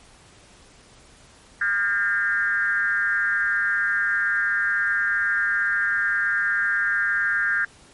sine tone with frequency modulation, 1610 Hz, G6, 46 cents sharp, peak -19 dBFS, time 1.61-7.65 s, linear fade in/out 5 ms, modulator 199 Hz, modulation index 1, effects pink hiss -51 dBFS RMS until 7.93 s + MP3 48 kbps

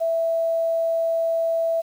sine tone, 660 Hz, E5, 2 cents sharp, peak -19 dBFS, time 0-1.82 s, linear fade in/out 20 ms, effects 8-bit

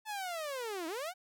sawtooth linear two-way sweep, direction down then up, 880 to 310 to 770 Hz, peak -33 dBFS, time 0.05-1.14 s, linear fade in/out 50 ms, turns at 0.87 s, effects none

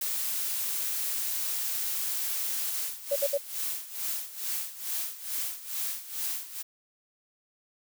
blue noise, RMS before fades -31 dBFS, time 0.01-2.7 s, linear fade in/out 5 ms
blue noise with tremolo, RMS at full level -31 dBFS, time 2.68-6.63 s, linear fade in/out 20 ms, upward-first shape sine, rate 2.3 Hz, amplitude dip 80%
sine tone bursts, 565 Hz, C#5, 33 cents sharp, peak -23 dBFS, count 3, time 3.11-3.378 s, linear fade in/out 10 ms, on 50 ms, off 59 ms
effects none

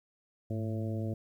harmonic tone with a mistuned harmonic, 111.2 Hz, A2, 19 cents sharp, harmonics 1 / 2 / 3 / 4 / 5 / 6, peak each -33 / -38 / -41 / -46 / -44 / -48 dBFS, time 0.5-1.14 s, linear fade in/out 5 ms, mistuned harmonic 1, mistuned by -88 cents, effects 11-bit

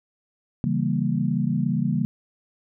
sine chord, C# diminished seventh, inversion none, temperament equal, 138.59 / 164.81 / 196 / 233.1 Hz, C#3 / E3 / G3 / Bb3, 0 / 0 / 0 / 0 cents, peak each -26 dBFS, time 0.64-2.05 s, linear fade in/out 0 ms, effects none

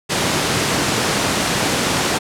pink high-pass noise, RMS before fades -18 dBFS, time 0.09-2.19 s, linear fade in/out 20 ms, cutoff 130 Hz, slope 12 dB/octave, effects low-pass 9000 Hz 12 dB/octave

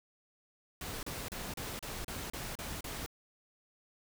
pink noise bursts, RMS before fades -41 dBFS, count 9, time 0.81-3.062 s, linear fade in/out 2 ms, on 220 ms, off 34 ms, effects none

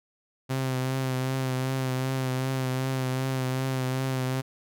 sawtooth tone with vibrato, 130.7 Hz, C3, 1 cent flat, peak -22 dBFS, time 0.49-4.42 s, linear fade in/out 20 ms, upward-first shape triangle, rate 2.6 Hz, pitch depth 34 cents each way, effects none

